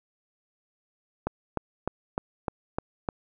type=click train; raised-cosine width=1 ms; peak=-13 dBFS; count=7; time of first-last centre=1.27-3.088 s; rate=3.3 Hz; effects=none